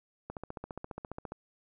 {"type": "click train", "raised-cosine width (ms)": 1, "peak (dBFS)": -25, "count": 16, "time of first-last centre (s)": [0.3, 1.32], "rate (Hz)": 14.7, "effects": []}